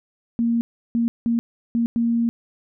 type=tone bursts at uneven times; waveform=sine; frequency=233.1 Hz; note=A#3; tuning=in tune; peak=-17 dBFS; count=5; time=0.39-0.61 / 0.95-1.08 / 1.26-1.39 / 1.75-1.86 / 1.96-2.29 s; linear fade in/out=0 ms; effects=none